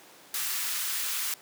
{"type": "high-pass noise", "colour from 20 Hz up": "white", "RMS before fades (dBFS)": -31, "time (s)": [0.34, 1.34], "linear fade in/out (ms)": 2, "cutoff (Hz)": 1100, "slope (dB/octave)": 24, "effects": ["pink hiss -52 dBFS RMS until 1.41 s", "high-pass 300 Hz 12 dB/octave"]}